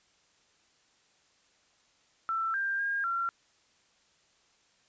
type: tone with pitch steps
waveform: sine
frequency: 1334 / 1590 / 1618 / 1368 Hz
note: E6 / G6 / G#6 / F6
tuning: +20 / +24 / -46 / -36 cents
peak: -28 dBFS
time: 2.29-3.29 s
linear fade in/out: 0 ms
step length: 250 ms
effects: white hiss -67 dBFS RMS until 4.88 s + resampled to 16000 Hz